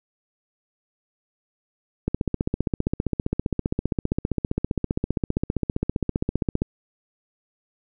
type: click train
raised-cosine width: 3 ms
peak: -9 dBFS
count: 70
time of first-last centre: 2.08-6.619 s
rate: 15.2 Hz
effects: none